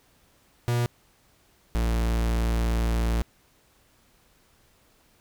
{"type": "tone pair in turn", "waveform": "45% pulse", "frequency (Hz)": [120, 57.03], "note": ["B2", "A#1"], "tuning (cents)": [-49, -37], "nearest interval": "octave + minor second", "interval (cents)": 1288, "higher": "first", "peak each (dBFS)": -22, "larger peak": "neither", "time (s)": [[0.68, 0.86], [1.75, 3.22]], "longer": "second", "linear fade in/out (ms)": 0, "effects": ["pink hiss -62 dBFS RMS until 5.2 s"]}